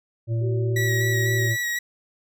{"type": "harmonic tone", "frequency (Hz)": 114.6, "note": "A#2", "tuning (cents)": -29, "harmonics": [1, 3, 5], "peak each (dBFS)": [-21, -35, -38], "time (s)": [0.27, 1.57], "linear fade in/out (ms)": 50}
{"type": "tone", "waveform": "sine", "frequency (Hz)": 380.6, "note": "F#4", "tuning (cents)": 49, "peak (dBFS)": -28, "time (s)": [0.4, 1.5], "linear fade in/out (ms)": 50}
{"type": "tone with vibrato", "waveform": "40% pulse", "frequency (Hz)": 1921, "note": "B6", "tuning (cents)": -48, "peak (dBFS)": -23, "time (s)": [0.76, 1.79], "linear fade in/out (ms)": 5, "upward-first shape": "square", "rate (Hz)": 4, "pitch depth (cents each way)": 17}
{"effects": []}